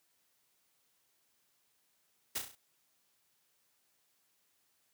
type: noise with echo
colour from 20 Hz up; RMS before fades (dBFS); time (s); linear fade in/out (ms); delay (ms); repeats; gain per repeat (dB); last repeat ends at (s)
white; -35; 2.35-2.39; 10; 33; 5; -5; 2.555
effects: white hiss -75 dBFS RMS until 4.93 s + high-pass 80 Hz 12 dB/octave